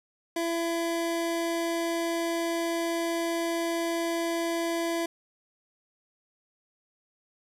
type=tone; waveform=25% pulse; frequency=335.6 Hz; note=E4; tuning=31 cents sharp; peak=-23 dBFS; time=0.36-5.06 s; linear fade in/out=5 ms; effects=resampled to 32000 Hz + 9-bit